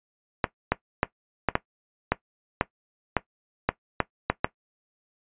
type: clicks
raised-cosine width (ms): 0.5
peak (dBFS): -5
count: 12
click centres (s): 0.442 / 0.72 / 1.031 / 1.487 / 1.554 / 2.12 / 2.611 / 3.167 / 3.69 / 4.003 / 4.3 / 4.445
effects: noise-tail reverb RT60 0.1 s tail -17 dB re dry + resampled to 8000 Hz